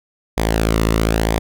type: tone with flanger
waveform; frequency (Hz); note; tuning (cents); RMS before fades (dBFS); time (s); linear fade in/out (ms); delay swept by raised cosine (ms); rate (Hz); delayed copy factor
sawtooth; 55; A1; 0; -17; 0.37-1.39; 10; 0.71 to 1.28; 1; -0.55
effects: none